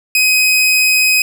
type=tone; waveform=sawtooth; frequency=2519 Hz; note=D#7; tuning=21 cents sharp; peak=-6 dBFS; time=0.15-1.22 s; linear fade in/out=2 ms; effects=none